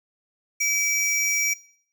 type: tone pair together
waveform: square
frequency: 2300 / 5732 Hz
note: D7 / F8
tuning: -37 / +44 cents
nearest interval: octave + major third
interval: 1581 cents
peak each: -24 dBFS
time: 0.6-1.54 s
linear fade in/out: 10 ms
effects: noise-tail reverb RT60 0.6 s tail -21 dB re dry